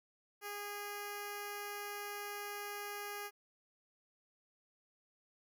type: tone with notch filter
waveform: 5% pulse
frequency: 410 Hz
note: G#4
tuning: 22 cents flat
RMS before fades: -44 dBFS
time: 0.41-3.31 s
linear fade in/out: 50 ms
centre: 3700 Hz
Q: 0.87
effects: none